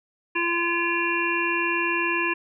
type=harmonic tone; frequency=342.5 Hz; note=F4; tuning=34 cents flat; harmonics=1 / 3 / 5 / 7 / 8; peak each=-28 / -28 / -28 / -28 / -28 dBFS; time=0.35-2.34 s; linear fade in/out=10 ms; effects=none

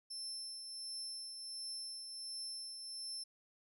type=tone with tremolo; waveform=35% pulse; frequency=5320 Hz; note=E8; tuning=15 cents sharp; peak=-39 dBFS; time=0.1-3.24 s; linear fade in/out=10 ms; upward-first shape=triangle; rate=1.4 Hz; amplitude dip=45%; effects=none

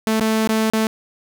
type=tone with dropouts; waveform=sawtooth; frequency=220 Hz; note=A3; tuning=in tune; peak=-12 dBFS; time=0.07-0.87 s; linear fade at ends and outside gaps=0 ms; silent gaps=0.198-0.209 / 0.474-0.491 / 0.7-0.735 s; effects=none

